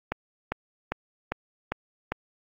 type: click train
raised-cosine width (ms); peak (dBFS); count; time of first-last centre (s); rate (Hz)
0.5; -12; 6; 0.12-2.12; 2.5
effects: AAC 32 kbps